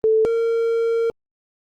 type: tone pair in turn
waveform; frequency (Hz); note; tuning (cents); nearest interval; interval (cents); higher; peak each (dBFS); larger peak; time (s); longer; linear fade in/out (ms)
sine / triangle; 440 / 459.4; A4 / A#4; 0 / -25; minor second; 75; second; -13 / -15; first; 0.04-0.25 / 0.25-1.1; second; 0
effects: Opus 32 kbps